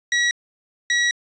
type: tone bursts at uneven times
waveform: sawtooth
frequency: 1921 Hz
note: B6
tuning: 48 cents flat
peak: -13 dBFS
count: 2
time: 0.12-0.31 / 0.9-1.11 s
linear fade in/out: 2 ms
effects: resampled to 16000 Hz + 9-bit